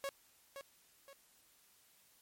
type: tone with echo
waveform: sawtooth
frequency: 552 Hz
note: C#5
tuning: 7 cents flat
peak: -34 dBFS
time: 0.04-0.09 s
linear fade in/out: 0 ms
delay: 520 ms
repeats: 2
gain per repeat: -8 dB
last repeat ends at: 1.13 s
effects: white hiss -68 dBFS RMS until 2.21 s + MP3 64 kbps